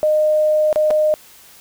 sine tone with dropouts, 613 Hz, D#5, 26 cents flat, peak -12 dBFS, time 0.03-1.14 s, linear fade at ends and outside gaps 0 ms, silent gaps 0.728-0.759 / 0.905-0.909 s, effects white hiss -45 dBFS RMS until 1.6 s

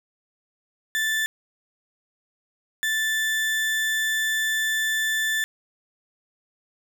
35% pulse tone bursts at uneven times, 1760 Hz, A6, in tune, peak -20 dBFS, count 2, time 0.95-1.26 / 2.83-5.44 s, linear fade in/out 0 ms, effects none

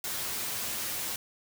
white noise with comb filter, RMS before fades -34 dBFS, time 0.04-1.16 s, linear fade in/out 2 ms, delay 9.1 ms, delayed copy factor +0.55, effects none

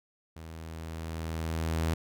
sawtooth tone with level ramp, 81 Hz, E2, 30 cents flat, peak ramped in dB -39 to -22 dBFS, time 0.36-1.94 s, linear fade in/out 5 ms, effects none

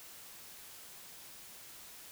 silence, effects white hiss -52 dBFS RMS until 2.11 s

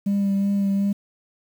sine tone with vibrato, 198.8 Hz, G3, 25 cents sharp, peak -16 dBFS, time 0.06-0.93 s, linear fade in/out 10 ms, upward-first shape sine, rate 2.7 Hz, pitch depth 18 cents each way, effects tanh soft clip ceiling -17 dBFS + 8-bit

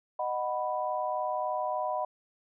sine chord, B major, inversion first, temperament just, 617.4 / 740.8 / 987.8 Hz, D#5 / F#5 / B5, -14 / +2 / 0 cents, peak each -33 dBFS, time 0.19-2.05 s, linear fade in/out 5 ms, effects none

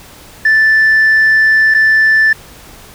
sine tone with dropouts, 1760 Hz, A6, in tune, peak -4 dBFS, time 0.45-2.33 s, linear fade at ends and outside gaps 5 ms, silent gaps 1.741-1.746 s, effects tanh soft clip ceiling -4 dBFS + pink hiss -37 dBFS RMS until 2.94 s

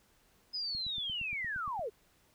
sine linear sweep, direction down, 5080 to 381.4 Hz, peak -34 dBFS, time 0.53-1.9 s, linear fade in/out 20 ms
click train, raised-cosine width 5 ms, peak -37 dBFS, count 10, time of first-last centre 0.75-1.794 s, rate 8.62 Hz
effects pink hiss -68 dBFS RMS until 2.34 s

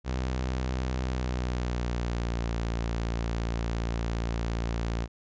sawtooth tone with pitch glide, 63.6 to 57.32 Hz, C2 to A#1, -48 to -28 cents, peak -24 dBFS, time 0.04-5.08 s, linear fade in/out 50 ms, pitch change -180 cents, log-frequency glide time 1.03-2.54 s, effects resampled to 16000 Hz

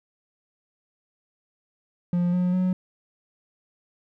triangle tone with pitch steps, 175.8 / 179.81 / 183.9 Hz, F3 / F#3 / F#3, +12 / -49 / -10 cents, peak -18 dBFS, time 2.13-2.73 s, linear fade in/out 2 ms, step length 200 ms, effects none

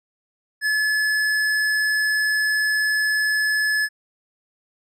sine tone with hard clipping, 1717 Hz, A6, 43 cents flat, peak -20 dBFS, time 0.61-3.89 s, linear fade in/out 50 ms, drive 12 dB, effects none

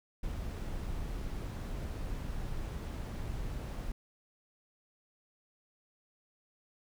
brown noise, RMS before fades -38 dBFS, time 0.23-3.92 s, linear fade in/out 5 ms, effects none

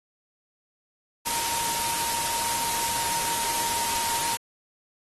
sine tone in noise, 929 Hz, A#5, 6 cents flat, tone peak -31 dBFS, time 1.25-4.37 s, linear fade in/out 20 ms, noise white, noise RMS -28 dBFS, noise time 1.25-4.37 s, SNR -6 dB, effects AAC 32 kbps

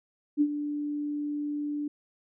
sine tone with ADSR envelope, 293.7 Hz, D4, in tune, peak -18 dBFS, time 0.37-1.88 s, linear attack 41 ms, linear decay 61 ms, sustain -11 dB, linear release 5 ms, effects none

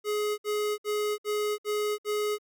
square tone bursts, 419.7 Hz, G#4, 18 cents sharp, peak -27 dBFS, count 6, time 0.04-2.385 s, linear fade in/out 50 ms, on 340 ms, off 61 ms, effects none

